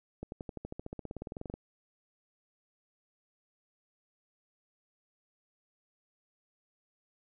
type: accelerating click train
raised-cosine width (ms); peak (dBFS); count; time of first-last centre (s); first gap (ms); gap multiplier
2; -26; 22; 0.23-1.54; 91; 0.96
effects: none